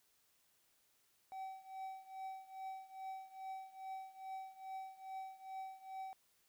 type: tone with tremolo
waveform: triangle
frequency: 765 Hz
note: G5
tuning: 42 cents flat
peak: -40 dBFS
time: 1.32-6.13 s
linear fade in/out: 0 ms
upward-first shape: triangle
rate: 2.4 Hz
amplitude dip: 90%
effects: white hiss -75 dBFS RMS until 6.48 s